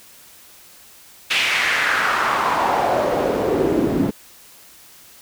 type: noise with band-pass filter sweep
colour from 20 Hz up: pink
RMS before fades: -19 dBFS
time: 1.3-4.11 s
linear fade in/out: 10 ms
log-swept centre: 2800 to 240 Hz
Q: 2.6
effects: white hiss -46 dBFS RMS until 5.21 s